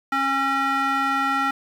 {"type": "tone with band-pass filter", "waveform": "square", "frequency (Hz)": 272.2, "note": "C#4", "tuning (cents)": -31, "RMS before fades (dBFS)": -22, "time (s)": [0.12, 1.51], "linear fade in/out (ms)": 5, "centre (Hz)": 1400, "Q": 2.2, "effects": ["8-bit"]}